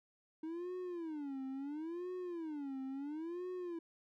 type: tone with vibrato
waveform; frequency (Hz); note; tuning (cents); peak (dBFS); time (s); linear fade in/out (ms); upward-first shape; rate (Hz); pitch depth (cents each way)
triangle; 311.2; D#4; 0; -38; 0.43-3.79; 5; sine; 0.73; 280
effects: none